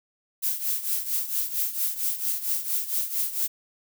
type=noise with tremolo; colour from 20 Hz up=violet; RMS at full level=-24 dBFS; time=0.42-3.48 s; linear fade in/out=20 ms; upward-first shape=triangle; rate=4.4 Hz; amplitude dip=80%; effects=none